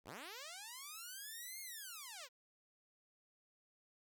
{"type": "linear two-way sweep", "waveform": "5% pulse", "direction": "up then down", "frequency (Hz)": [43.65, 2173, 458.8], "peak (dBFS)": -37, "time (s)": [0.04, 2.29], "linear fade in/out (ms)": 50, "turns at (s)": 1.61, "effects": []}